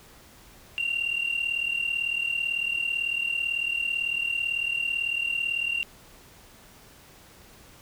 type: tone pair together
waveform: sine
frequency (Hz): 2756 / 2794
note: F7 / F7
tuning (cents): -24 / 0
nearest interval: unison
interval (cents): 24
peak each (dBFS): -26 / -28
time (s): 0.78-5.83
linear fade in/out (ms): 0
effects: tanh soft clip ceiling -20 dBFS + pink hiss -52 dBFS RMS until 7.81 s